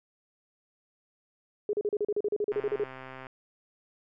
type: tone bursts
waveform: sine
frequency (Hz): 415.5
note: G#4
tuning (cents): +1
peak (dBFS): -25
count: 15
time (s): 1.69-2.838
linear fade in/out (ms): 2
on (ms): 42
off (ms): 37
type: click train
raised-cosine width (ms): 0.5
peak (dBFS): -28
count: 99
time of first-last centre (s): 2.52-3.268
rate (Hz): 131
effects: none